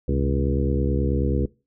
harmonic tone with a mistuned harmonic, 69.3 Hz, C#2, in tune, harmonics 1 / 2 / 3 / 4 / 5 / 6 / 7, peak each -23 / -26 / -28 / -29 / -30 / -31 / -31 dBFS, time 0.08-1.46 s, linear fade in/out 5 ms, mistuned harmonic 2, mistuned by -100 cents, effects noise-tail reverb RT60 0.3 s tail -22 dB re dry

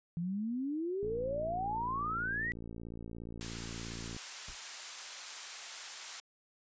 sine exponential sweep, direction up, 164.7 to 1975.5 Hz, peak -33 dBFS, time 0.17-2.52 s, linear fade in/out 0 ms
click train, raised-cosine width 3 ms, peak -32 dBFS, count 180, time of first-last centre 1.03-4.165 s, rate 57.1 Hz
white high-pass noise, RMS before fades -43 dBFS, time 3.41-6.2 s, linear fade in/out 0 ms, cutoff 830 Hz, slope 12 dB/octave
brown noise with exponential decay, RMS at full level -41 dBFS, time 4.48-4.59 s, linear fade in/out 2 ms, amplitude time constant 23 ms
effects resampled to 16000 Hz

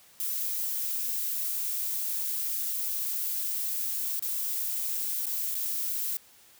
violet noise with dropouts, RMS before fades -31 dBFS, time 0.2-6.17 s, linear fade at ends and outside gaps 0 ms, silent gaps 4.194-4.224 / 5.257-5.267 / 5.545-5.552 s, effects white hiss -57 dBFS RMS until 6.59 s

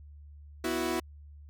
sawtooth chord, B suspended fourth, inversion none, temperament equal, 246.9 / 329.6 / 370 Hz, B3 / E4 / F#4, 0 / 0 / 0 cents, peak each -32 / -28 / -29 dBFS, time 0.64-1 s, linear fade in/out 5 ms, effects added 73 Hz sine -47 dBFS peak until 1.49 s

